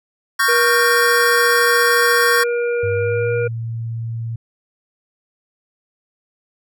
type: chord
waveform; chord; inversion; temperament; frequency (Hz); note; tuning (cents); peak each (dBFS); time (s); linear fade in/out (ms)
square; G half-diminished seventh; second; equal with one note detuned; 1108.7 / 1396.9 / 1568 / 1842.2; Db6 / F6 / G6 / Bb6; 0 / 0 / 0 / -21; -20 / -23 / -19 / -19; 0.39-2.44; 10
type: harmonic tone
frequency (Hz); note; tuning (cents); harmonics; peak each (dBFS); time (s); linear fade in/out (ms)
477; A#4; +40; 1 / 3 / 5; -17 / -27 / -31; 0.48-3.48; 10
type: tone with pitch glide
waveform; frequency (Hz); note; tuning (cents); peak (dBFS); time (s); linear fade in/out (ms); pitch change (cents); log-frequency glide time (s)
sine; 100.4 to 114.67; G2 to A#2; +42 to -28; -22; 2.83-4.36; 5; +230; 2.96-3.36
effects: none